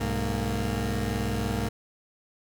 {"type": "tone cluster", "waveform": "20% pulse", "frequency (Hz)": [63, 102.7, 231.2], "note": ["B1", "G#2", "A#3"], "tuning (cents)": [35, -19, -14], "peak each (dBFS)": [-26, -25, -27], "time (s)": [0, 1.69], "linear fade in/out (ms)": 10, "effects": []}